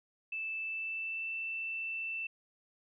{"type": "tone with pitch glide", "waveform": "sine", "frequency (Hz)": [2637, 2665], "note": ["E7", "E7"], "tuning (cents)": [0, 18], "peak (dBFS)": -35, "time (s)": [0.32, 2.27], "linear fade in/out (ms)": 5, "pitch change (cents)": 18, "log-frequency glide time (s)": [0.57, 1.32], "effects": []}